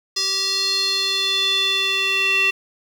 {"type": "tone with band-pass filter sweep", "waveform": "square", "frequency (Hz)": 387.3, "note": "G4", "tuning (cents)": -21, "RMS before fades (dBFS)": -20, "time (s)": [0.16, 2.51], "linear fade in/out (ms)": 10, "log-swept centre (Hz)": [5000, 2700], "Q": 5.9, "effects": ["7-bit"]}